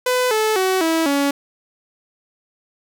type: tone with pitch steps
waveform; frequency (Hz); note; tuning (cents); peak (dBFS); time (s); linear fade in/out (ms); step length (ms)
sawtooth; 502 / 434.5 / 376.1 / 325.5 / 281.7; B4 / A4 / F#4 / E4 / C#4; +28 / -22 / +28 / -22 / +28; -12; 0.06-1.31; 5; 250
effects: none